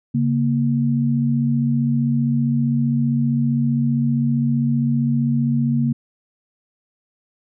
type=tone pair together; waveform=sine; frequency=138.59 / 233.9 Hz; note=C#3 / A#3; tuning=0 / +6 cents; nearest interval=major sixth; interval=906 cents; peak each=-19 / -18 dBFS; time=0.14-5.93 s; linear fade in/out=10 ms; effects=none